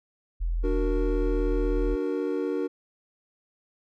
sine tone, 41.99 Hz, E1, 33 cents sharp, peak -24 dBFS, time 0.4-1.96 s, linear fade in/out 20 ms
triangle chord, D augmented, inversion none, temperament equal, 293.7 / 370 / 466.2 Hz, D4 / F#4 / A#4, 0 / 0 / 0 cents, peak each -28 dBFS, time 0.63-2.68 s, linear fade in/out 20 ms
effects none

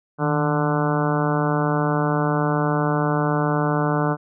harmonic tone with a mistuned harmonic, 147.8 Hz, D3, 11 cents sharp, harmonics 1 / 2 / 3 / 4 / 5 / 6 / 7 / 8 / 9 / 10, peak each -22 / -25 / -27 / -28 / -29 / -30 / -30 / -31 / -32 / -32 dBFS, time 0.18-4.17 s, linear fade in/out 50 ms, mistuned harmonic 1, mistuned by +77 cents, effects none

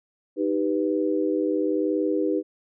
sine chord, Eb augmented, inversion none, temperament equal, 311.1 / 392 / 493.9 Hz, Eb4 / G4 / B4, 0 / 0 / 0 cents, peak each -24 / -26 / -27 dBFS, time 0.36-2.43 s, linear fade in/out 50 ms, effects none

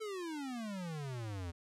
square exponential sweep, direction down, 448.3 to 82.41 Hz, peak -40 dBFS, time 0-1.52 s, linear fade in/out 20 ms, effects low-pass 10000 Hz 12 dB/octave

